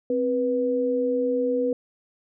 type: tone pair together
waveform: sine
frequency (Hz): 261.6 / 489.9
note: C4 / B4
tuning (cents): 0 / -14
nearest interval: major seventh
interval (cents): 1086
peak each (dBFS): -26 / -22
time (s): 0.1-1.73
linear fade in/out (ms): 2
effects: none